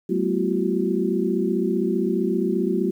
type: tone cluster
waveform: sine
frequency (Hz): 190.6 / 218.8 / 246.7 / 341.7 / 376.9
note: G3 / A3 / B3 / F4 / F#4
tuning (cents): -48 / -9 / -2 / -38 / +32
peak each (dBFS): -25 / -27 / -29 / -25 / -25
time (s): 0.09-2.91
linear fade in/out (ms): 10
effects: 9-bit